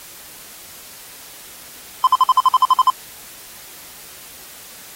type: tone bursts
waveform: triangle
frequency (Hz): 1028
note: C6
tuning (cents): -31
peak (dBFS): -6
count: 11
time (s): 2.04-2.901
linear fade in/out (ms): 2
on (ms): 31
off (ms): 52
effects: white hiss -39 dBFS RMS until 4.95 s + AAC 48 kbps